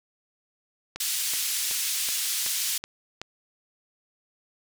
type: click train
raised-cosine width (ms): 0.2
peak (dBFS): -17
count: 7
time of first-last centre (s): 0.96-3.216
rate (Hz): 2.66
type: band-pass noise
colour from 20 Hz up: white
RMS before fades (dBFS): -28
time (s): 1-2.78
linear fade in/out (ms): 5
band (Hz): 2700 to 12000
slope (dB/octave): 12
effects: none